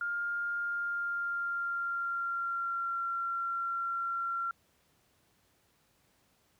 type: tone with pitch glide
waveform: sine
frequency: 1407 to 1370.1 Hz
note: F6 to F6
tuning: +12 to -34 cents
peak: -31 dBFS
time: 0.01-4.51 s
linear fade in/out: 2 ms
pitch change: -46 cents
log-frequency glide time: 0.6-3.04 s
effects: pink hiss -70 dBFS RMS until 6.59 s + high-pass 60 Hz 12 dB/octave